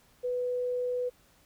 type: tone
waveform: sine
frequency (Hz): 495.3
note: B4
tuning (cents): +5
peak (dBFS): -28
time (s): 0.23-1.1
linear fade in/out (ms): 20
effects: pink hiss -63 dBFS RMS until 1.45 s